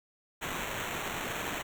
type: noise with sample-and-hold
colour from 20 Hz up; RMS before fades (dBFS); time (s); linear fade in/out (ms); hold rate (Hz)
violet; -36; 0.41-1.63; 20; 4900
effects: none